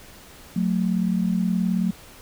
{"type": "tone pair together", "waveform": "sine", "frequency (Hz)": [182.7, 221.6], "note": ["F#3", "A3"], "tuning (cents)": [-22, 13], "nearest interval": "minor third", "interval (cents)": 335, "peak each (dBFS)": [-21, -24], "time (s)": [0.56, 1.91], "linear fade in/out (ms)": 5, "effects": ["pink hiss -46 dBFS RMS until 2.21 s"]}